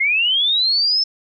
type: linear sweep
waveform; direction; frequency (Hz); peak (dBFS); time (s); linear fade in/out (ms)
sine; up; 2081 to 5320; -14; 0-1.04; 10
effects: none